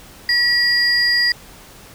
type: tone pair together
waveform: sine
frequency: 1920 / 4838 Hz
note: B6 / D#8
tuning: -49 / -49 cents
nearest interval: octave + major third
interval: 1600 cents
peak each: -15 dBFS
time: 0.29-1.32 s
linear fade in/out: 2 ms
effects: tanh soft clip ceiling -7 dBFS + pink hiss -42 dBFS RMS until 1.94 s